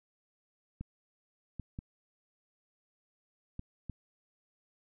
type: clicks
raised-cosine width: 5 ms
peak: -27 dBFS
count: 5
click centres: 0.81 / 1.597 / 1.789 / 3.594 / 3.897 s
effects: none